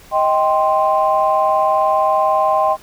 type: chord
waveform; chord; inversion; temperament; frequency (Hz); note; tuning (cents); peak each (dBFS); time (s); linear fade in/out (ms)
sine; C minor; first; just; 627.9 / 784.9 / 1046.5; Eb5 / G5 / C6; +16 / +2 / 0; -16; 0.11-2.77; 50
effects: tanh soft clip ceiling -3 dBFS + pink hiss -44 dBFS RMS until 2.82 s